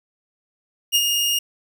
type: tone with ADSR envelope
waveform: sawtooth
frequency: 2843 Hz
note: F7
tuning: 30 cents sharp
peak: -10 dBFS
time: 0.92-1.39 s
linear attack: 33 ms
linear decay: 49 ms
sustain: -5 dB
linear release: 6 ms
effects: none